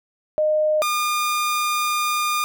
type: tone pair in turn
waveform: sine / sawtooth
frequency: 614 / 1211.4 Hz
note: D#5 / D#6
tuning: -23 / -47 cents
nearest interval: octave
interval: 1176 cents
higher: second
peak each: -16 dBFS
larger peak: neither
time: 0.38-0.82 / 0.82-2.44 s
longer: second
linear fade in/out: 0 ms
effects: none